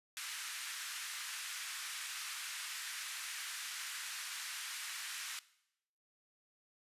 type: band-pass noise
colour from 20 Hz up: pink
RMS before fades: -44 dBFS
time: 0.17-5.39 s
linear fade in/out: 0 ms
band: 1400 to 12000 Hz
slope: 24 dB/octave
effects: noise-tail reverb RT60 0.8 s tail -19 dB re dry + resampled to 32000 Hz